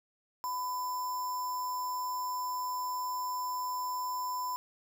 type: tone with sample-and-hold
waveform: sine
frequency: 999 Hz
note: B5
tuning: 20 cents sharp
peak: -32 dBFS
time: 0.44-4.56 s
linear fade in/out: 0 ms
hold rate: 6300 Hz
effects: none